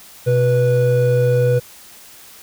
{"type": "tone pair together", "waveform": "triangle", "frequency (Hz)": [125.63, 490.2], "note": ["B2", "B4"], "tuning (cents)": [30, -13], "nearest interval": "2 octaves", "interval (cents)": 2357, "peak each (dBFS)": -13, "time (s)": [0.26, 1.6], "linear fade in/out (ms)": 20, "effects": ["white hiss -42 dBFS RMS until 2.42 s"]}